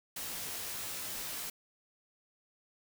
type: noise with comb filter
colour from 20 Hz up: white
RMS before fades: -40 dBFS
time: 0.16-1.5 s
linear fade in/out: 5 ms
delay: 15 ms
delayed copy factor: -0.75
effects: none